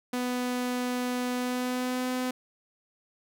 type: tone with pitch glide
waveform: sawtooth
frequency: 248.3 to 253.4 Hz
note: B3 to B3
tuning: +9 to +45 cents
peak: -24 dBFS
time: 0.13-2.31 s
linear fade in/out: 5 ms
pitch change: +36 cents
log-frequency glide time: 1.35-2.08 s
effects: none